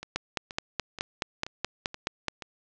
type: two click trains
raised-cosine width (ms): 0.2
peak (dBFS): -21 / -10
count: 6 / 11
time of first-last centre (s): 0.03-2.422 / 0.16-2.283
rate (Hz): 2.09 / 4.71
effects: low-pass 7000 Hz 12 dB/octave